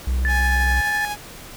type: tone with vibrato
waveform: triangle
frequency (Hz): 63.3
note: B1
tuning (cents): +43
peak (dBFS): -16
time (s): 0.07-0.81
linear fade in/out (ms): 5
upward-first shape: sine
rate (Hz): 14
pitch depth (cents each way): 11
type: tone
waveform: sine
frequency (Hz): 1750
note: A6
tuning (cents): -10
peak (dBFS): -20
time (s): 0.25-1.05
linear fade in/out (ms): 0
type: tone with tremolo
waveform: sawtooth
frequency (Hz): 830.6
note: G#5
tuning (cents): 0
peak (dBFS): -20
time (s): 0.27-1.17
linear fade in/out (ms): 50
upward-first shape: sine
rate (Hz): 12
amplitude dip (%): 25
effects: pink hiss -39 dBFS RMS until 1.56 s